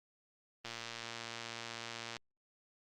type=click train; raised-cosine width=0.2 ms; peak=-25 dBFS; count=177; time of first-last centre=0.65-2.167 s; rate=116 Hz; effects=Opus 24 kbps